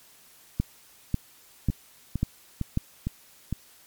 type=two click trains; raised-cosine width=5 ms; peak=-11 / -15 dBFS; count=5 / 5; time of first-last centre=0.6-2.774 / 1.7-3.526 s; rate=1.84 / 2.19 Hz; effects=white hiss -55 dBFS RMS until 3.86 s + MP3 96 kbps